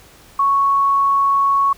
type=tone; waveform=sine; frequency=1108.7 Hz; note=C#6; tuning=in tune; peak=-12 dBFS; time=0.39-1.73 s; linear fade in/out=5 ms; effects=pink hiss -46 dBFS RMS until 1.77 s